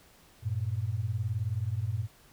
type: beating tone pair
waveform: sine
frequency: 96.5 / 115.5 Hz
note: G2 / A#2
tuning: -27 / -16 cents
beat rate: 19 Hz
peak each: -32 / -31 dBFS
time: 0.42-2.08 s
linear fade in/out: 50 ms
effects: pink hiss -59 dBFS RMS until 2.32 s